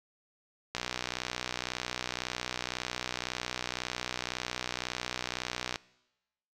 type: click train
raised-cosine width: 0.2 ms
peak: -15 dBFS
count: 311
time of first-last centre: 0.75-5.758 s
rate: 61.9 Hz
effects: noise-tail reverb RT60 1.0 s tail -22 dB re dry